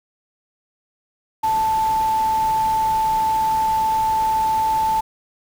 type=tone in noise; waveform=sine; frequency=880 Hz; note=A5; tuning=in tune; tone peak=-16 dBFS; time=1.43-5.01 s; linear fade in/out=10 ms; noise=pink; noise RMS=-34 dBFS; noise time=1.43-5.01 s; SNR=+15 dB; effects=none